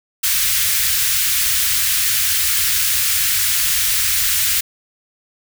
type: band-stop noise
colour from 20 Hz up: white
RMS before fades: -17 dBFS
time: 0.23-4.61 s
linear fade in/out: 10 ms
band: 110 to 1500 Hz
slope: 24 dB/octave
effects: none